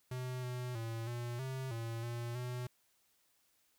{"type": "tone with pitch steps", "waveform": "square", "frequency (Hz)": [126.8, 124.7, 114, 119.9, 131.8, 114.8, 118.5, 124.1], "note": ["B2", "B2", "A#2", "A#2", "C3", "A#2", "A#2", "B2"], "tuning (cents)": [46, 17, -38, 49, 13, -26, 29, 9], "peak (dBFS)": -39, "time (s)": [0.11, 2.67], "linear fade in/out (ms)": 5, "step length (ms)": 320, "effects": ["white hiss -74 dBFS RMS until 3.78 s"]}